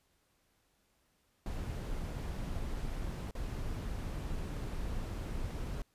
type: noise with dropouts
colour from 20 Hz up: brown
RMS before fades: -38 dBFS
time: 1.46-5.82 s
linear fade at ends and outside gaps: 1 ms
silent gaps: 3.31-3.351 s
effects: pink hiss -74 dBFS RMS until 5.94 s + resampled to 32000 Hz